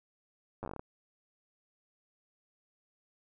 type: slowing click train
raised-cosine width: 1 ms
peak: -26 dBFS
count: 10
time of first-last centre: 0.63-0.795 s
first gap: 9 ms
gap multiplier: 1.17
effects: none